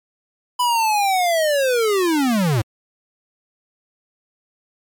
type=linear sweep; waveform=square; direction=down; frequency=998 to 100.4 Hz; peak=-16 dBFS; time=0.59-2.62 s; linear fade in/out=10 ms; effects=MP3 96 kbps